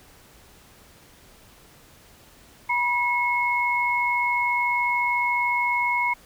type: tone pair together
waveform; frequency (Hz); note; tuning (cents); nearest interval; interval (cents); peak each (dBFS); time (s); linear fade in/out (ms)
sine; 969.7 / 2177; B5 / C#7; -32 / -32; octave + major second; 1400; -23; 2.69-6.14; 10
effects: pink hiss -52 dBFS RMS until 6.25 s